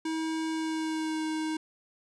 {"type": "tone with pitch glide", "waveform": "square", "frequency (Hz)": [320, 314], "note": ["D#4", "D#4"], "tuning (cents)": [49, 16], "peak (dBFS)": -30, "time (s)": [0.05, 1.57], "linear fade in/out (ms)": 5, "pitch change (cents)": -33, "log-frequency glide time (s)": [0.51, 1.25], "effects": ["resampled to 22050 Hz"]}